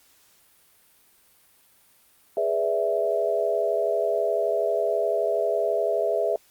sine chord, E dominant seventh, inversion first, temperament equal, 415.3 / 493.9 / 587.3 / 659.3 Hz, G#4 / B4 / D5 / E5, 0 / 0 / 0 / 0 cents, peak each -27 / -29 / -29 / -24 dBFS, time 2.37-6.36 s, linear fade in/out 2 ms, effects white hiss -59 dBFS RMS until 6.5 s + Opus 48 kbps

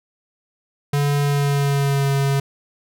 square tone with pitch glide, 143.5 to 138.53 Hz, D3 to C#3, -40 to -1 cents, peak -17 dBFS, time 0.93-2.4 s, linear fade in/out 5 ms, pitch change -61 cents, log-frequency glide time 1.21-2.11 s, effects none

